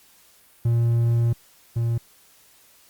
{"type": "tone pair in turn", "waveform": "triangle", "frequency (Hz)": [117.2, 116.58], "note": ["A#2", "A#2"], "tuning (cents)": [10, 1], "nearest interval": "unison", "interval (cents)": 9, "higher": "first", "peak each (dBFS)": [-15, -18], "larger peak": "first", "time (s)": [[0.65, 1.33], [1.76, 1.98]], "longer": "first", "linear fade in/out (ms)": 5, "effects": ["white hiss -55 dBFS RMS until 2.89 s", "Opus 48 kbps"]}